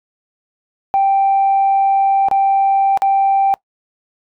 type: tone with dropouts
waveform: sine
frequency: 784 Hz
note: G5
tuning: in tune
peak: -9 dBFS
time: 0.94-3.54 s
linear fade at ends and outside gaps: 0 ms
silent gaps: 2.285-2.313 / 2.974-3.02 s
effects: noise-tail reverb RT60 0.1 s tail -23 dB re dry + tanh soft clip ceiling -7 dBFS